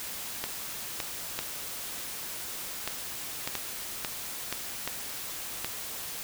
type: clicks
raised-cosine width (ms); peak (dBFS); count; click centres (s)
0.2; -13; 10; 0.44 / 1.002 / 1.39 / 2.876 / 3.475 / 3.553 / 4.048 / 4.526 / 4.876 / 5.646
effects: white hiss -38 dBFS RMS until 6.23 s